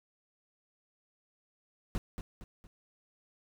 brown noise with echo, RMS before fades -32 dBFS, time 1.95-1.98 s, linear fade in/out 0 ms, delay 230 ms, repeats 3, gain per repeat -7 dB, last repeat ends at 2.67 s, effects none

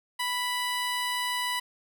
15% pulse tone, 987.8 Hz, B5, in tune, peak -21 dBFS, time 0.19-1.6 s, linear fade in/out 10 ms, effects none

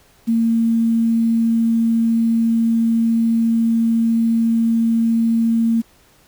sine tone with quantisation, 228.5 Hz, A#3, 34 cents flat, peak -13 dBFS, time 0.27-5.82 s, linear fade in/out 20 ms, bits 7, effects pink hiss -53 dBFS RMS until 6.27 s

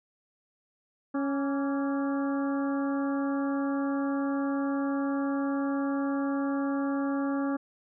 harmonic tone with a mistuned harmonic, 277.1 Hz, C#4, 1 cent flat, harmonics 1 / 2 / 3 / 4 / 5 / 6, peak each -27 / -36 / -40 / -40 / -42 / -46 dBFS, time 1.14-7.57 s, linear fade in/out 10 ms, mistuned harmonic 4, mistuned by +69 cents, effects none

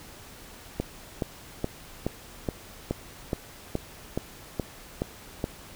click train, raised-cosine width 2 ms, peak -13 dBFS, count 12, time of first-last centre 0.8-5.441 s, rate 2.37 Hz, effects pink hiss -47 dBFS RMS until 5.75 s

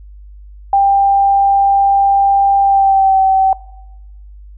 sine tone with pitch glide, 792 to 767.7 Hz, G5 to G5, +18 to -36 cents, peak -7 dBFS, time 0.73-3.53 s, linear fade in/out 2 ms, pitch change -54 cents, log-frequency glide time 2.61-3.19 s, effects noise-tail reverb RT60 1.0 s tail -22 dB re dry + added 50 Hz sine -33 dBFS peak until 4.57 s

